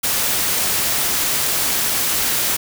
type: noise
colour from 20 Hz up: white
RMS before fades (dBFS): -19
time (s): 0.03-2.57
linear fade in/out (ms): 10
effects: none